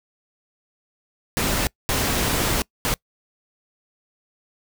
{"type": "noise bursts at uneven times", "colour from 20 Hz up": "pink", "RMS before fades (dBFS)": -22, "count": 3, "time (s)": [[1.37, 1.67], [1.89, 2.62], [2.85, 2.94]], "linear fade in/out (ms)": 0, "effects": ["noise-tail reverb RT60 0.1 s tail -25 dB re dry"]}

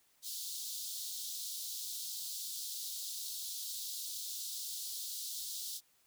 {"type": "high-pass noise", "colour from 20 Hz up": "pink", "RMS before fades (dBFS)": -42, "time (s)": [0.22, 5.81], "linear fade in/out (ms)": 50, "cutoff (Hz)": 3600, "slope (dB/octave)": 48, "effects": ["white hiss -71 dBFS RMS until 6.06 s"]}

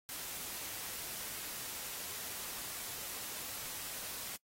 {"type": "noise", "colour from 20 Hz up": "white", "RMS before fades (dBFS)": -43, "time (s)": [0.09, 4.36], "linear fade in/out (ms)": 0, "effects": ["noise-tail reverb RT60 0.1 s tail -23 dB re dry", "AAC 48 kbps"]}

